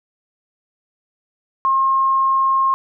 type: tone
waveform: sine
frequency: 1071 Hz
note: C6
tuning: 40 cents sharp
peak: -13 dBFS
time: 1.65-2.74 s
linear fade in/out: 0 ms
effects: none